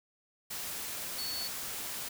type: tone in noise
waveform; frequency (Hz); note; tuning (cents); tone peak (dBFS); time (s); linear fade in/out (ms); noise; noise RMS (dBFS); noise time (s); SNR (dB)
sine; 4435; C#8; 0; -36; 1.18-1.48; 10; white; -39; 0.5-2.09; 0
effects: none